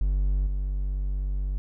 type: tone with level steps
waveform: triangle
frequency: 48.15 Hz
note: G1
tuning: 30 cents flat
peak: -19 / -23 dBFS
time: 0.01-1.58 s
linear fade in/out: 0 ms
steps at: 0.47 s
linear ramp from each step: 2 ms
effects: none